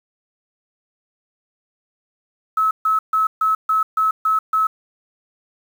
sine tone bursts, 1294 Hz, E6, 32 cents flat, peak -14 dBFS, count 8, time 2.57-4.67 s, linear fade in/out 5 ms, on 140 ms, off 140 ms, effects 7-bit

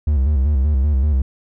triangle tone with vibrato, 70.3 Hz, C#2, 25 cents sharp, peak -11 dBFS, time 0.07-1.22 s, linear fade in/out 5 ms, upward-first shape square, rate 5.2 Hz, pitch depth 110 cents each way, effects none

